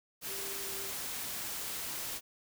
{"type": "tone in noise", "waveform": "sine", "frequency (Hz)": 392, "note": "G4", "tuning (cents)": 0, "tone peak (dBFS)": -47, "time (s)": [0.26, 0.93], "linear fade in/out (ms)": 50, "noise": "white", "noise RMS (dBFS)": -39, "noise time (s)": [0.21, 2.21], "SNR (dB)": -11, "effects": []}